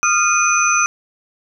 sine tone cluster, 1229 / 1388 / 2473 / 6050 Hz, D#6 / F6 / D#7 / F#8, -22 / -11 / -11 / +38 cents, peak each -18 dBFS, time 0.03-0.86 s, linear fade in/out 0 ms, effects none

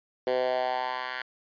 10% pulse tone with high-pass filter sweep, 127 Hz, B2, 49 cents sharp, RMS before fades -29 dBFS, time 0.27-1.22 s, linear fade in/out 2 ms, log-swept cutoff 450 to 1400 Hz, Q 3.5, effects resampled to 11025 Hz

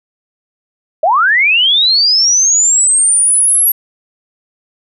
sine linear sweep, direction up, 587.3 to 11510 Hz, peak -7 dBFS, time 1.03-3.72 s, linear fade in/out 5 ms, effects none

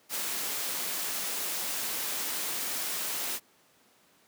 white noise, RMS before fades -33 dBFS, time 0.09-3.4 s, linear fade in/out 50 ms, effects pink hiss -63 dBFS RMS until 4.27 s + high-pass 200 Hz 12 dB/octave

